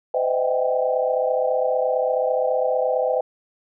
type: tone cluster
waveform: sine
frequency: 510 / 609 / 644 / 767 / 796 Hz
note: C5 / D#5 / E5 / G5 / G5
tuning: -44 / -37 / -41 / -38 / +26 cents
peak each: -21 / -26 / -25 / -29 / -29 dBFS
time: 0.14-3.21 s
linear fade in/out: 5 ms
effects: none